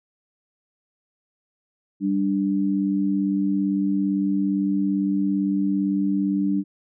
sine tone pair together, 196.02 / 293.7 Hz, G3 / D4, 0 / 0 cents, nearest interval perfect fifth, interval 700 cents, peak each -22 dBFS, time 2-6.64 s, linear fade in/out 50 ms, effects none

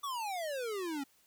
square exponential sweep, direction down, 1174.7 to 267.5 Hz, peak -36 dBFS, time 0.03-1.04 s, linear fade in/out 10 ms, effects white hiss -68 dBFS RMS until 1.26 s

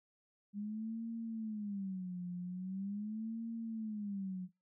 sine tone with vibrato, 201.6 Hz, G3, 49 cents sharp, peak -38 dBFS, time 0.53-4.49 s, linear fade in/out 50 ms, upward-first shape sine, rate 0.42 Hz, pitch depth 220 cents each way, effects noise-tail reverb RT60 0.2 s tail -19 dB re dry

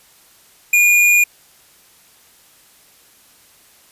square tone, 2432 Hz, D#7, 40 cents flat, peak -10 dBFS, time 0.73-1.24 s, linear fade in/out 5 ms, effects white hiss -50 dBFS RMS until 3.91 s + resampled to 32000 Hz

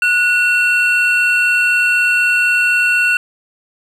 triangle tone pair together, 1465 / 2716 Hz, F#6 / F7, -18 / -49 cents, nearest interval major seventh, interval 1069 cents, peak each -12 dBFS, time 0.02-3.17 s, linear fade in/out 2 ms, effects none

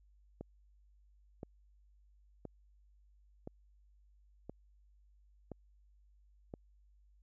click train, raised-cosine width 2 ms, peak -30 dBFS, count 7, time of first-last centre 0.41-6.539 s, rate 0.979 Hz, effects added 50 Hz sine -63 dBFS peak until 7.22 s

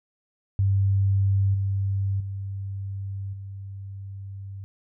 sine tone with level steps, 98 Hz, G2, in tune, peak -18 / -22 / -29 / -34 dBFS, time 0.59-4.64 s, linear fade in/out 0 ms, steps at 1.54 / 2.2 / 3.33 s, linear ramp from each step 5 ms, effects none

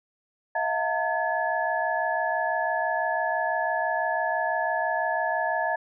sine tone cluster, 645 / 711 / 903 / 1706 Hz, E5 / F5 / A5 / G#6, -38 / +31 / +45 / +46 cents, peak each -29 dBFS, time 0.55-5.76 s, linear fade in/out 5 ms, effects none

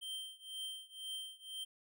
square tone with tremolo, 3136 Hz, G7, in tune, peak -40 dBFS, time 0.01-1.65 s, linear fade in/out 20 ms, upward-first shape triangle, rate 2 Hz, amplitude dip 95%, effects none

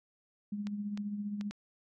sine tone with tremolo, 205.7 Hz, G#3, 16 cents flat, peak -32 dBFS, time 0.52-1.51 s, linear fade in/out 5 ms, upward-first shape triangle, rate 15 Hz, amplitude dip 55%
clicks, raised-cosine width 0.2 ms, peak -28 dBFS, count 4, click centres 0.67 / 0.975 / 1.411 / 1.51 s
effects none

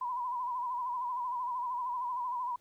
sine tone with vibrato, 988 Hz, B5, in tune, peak -32 dBFS, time 0.01-2.56 s, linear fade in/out 5 ms, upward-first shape sine, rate 13 Hz, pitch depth 70 cents each way, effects pink hiss -70 dBFS RMS until 2.6 s

